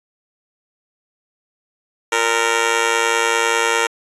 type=tone with amplitude modulation; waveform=10% pulse; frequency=462.5 Hz; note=A#4; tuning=14 cents flat; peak=-3 dBFS; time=2.12-3.87 s; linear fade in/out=5 ms; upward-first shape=sine; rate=110 Hz; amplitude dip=85%; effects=resampled to 24000 Hz